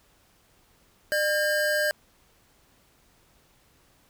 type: tone pair together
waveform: square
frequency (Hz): 602.3 / 1608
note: D5 / G6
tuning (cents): +44 / +44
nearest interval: octave + perfect fourth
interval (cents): 1700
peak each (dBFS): -26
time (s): 1.12-1.91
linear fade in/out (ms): 0
effects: pink hiss -62 dBFS RMS until 4.09 s